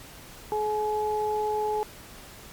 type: tone pair together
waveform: sine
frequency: 425.7 / 848 Hz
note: G#4 / G#5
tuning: +43 / +36 cents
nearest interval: octave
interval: 1193 cents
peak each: -27 dBFS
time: 0.52-1.83 s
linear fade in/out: 0 ms
effects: pink hiss -46 dBFS RMS until 2.52 s + MP3 96 kbps